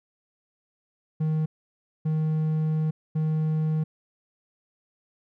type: tone bursts at uneven times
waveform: triangle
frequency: 156.4 Hz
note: D#3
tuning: 9 cents sharp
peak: -20 dBFS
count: 3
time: 1.2-1.46 / 2.05-2.91 / 3.15-3.84 s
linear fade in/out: 10 ms
effects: none